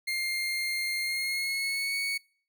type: tone with pitch glide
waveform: 30% pulse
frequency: 2117 to 2225 Hz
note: C7 to C#7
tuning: +20 to +6 cents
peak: -26 dBFS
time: 0.07-2.18 s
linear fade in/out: 10 ms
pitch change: +86 cents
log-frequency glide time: 1.02-1.95 s
effects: noise-tail reverb RT60 0.5 s tail -26 dB re dry